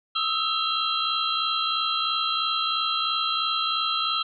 sine tone cluster, 1256 / 1319 / 2765 / 3223 / 4016 Hz, D#6 / E6 / F7 / G7 / B7, +16 / +1 / -18 / +47 / +28 cents, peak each -31 / -28 / -32 / -28 / -29 dBFS, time 0.15-4.23 s, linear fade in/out 10 ms, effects none

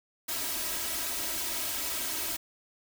white noise with comb filter, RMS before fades -33 dBFS, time 0.28-2.37 s, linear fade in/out 10 ms, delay 3.1 ms, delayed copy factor +0.8, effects none

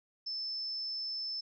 sine tone, 5270 Hz, E8, 1 cent flat, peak -35 dBFS, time 0.26-1.41 s, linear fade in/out 10 ms, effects none

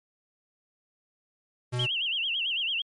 square tone, 123.47 Hz, B2, in tune, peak -28 dBFS, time 1.72-1.87 s, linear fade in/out 20 ms
sine tone with vibrato, 2960 Hz, F#7, in tune, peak -26 dBFS, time 1.79-2.82 s, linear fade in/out 5 ms, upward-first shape sine, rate 9 Hz, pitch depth 180 cents each way
effects MP3 48 kbps

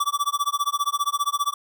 square tone with tremolo, 1156 Hz, D6, 28 cents flat, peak -19 dBFS, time 0-1.54 s, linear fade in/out 5 ms, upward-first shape sine, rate 15 Hz, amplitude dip 100%, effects none

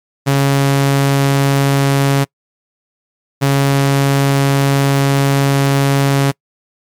sawtooth tone pair in turn, 138.59 / 138.59 Hz, C#3 / C#3, 0 / 0 cents, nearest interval unison, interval 0 cents, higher neither, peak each -6 dBFS, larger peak neither, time 0.26-2.25 / 3.41-6.32 s, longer second, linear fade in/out 20 ms, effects noise-tail reverb RT60 0.1 s tail -26 dB re dry + MP3 96 kbps

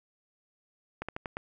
slowing click train, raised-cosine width 0.5 ms, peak -20 dBFS, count 5, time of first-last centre 1.02-1.369 s, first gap 66 ms, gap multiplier 1.19, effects none

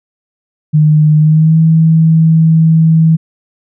sine tone with pitch glide, 152.8 to 161.23 Hz, D#3 to E3, -31 to -38 cents, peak -4 dBFS, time 0.73-3.17 s, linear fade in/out 20 ms, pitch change +93 cents, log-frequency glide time 1.18-1.58 s, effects none

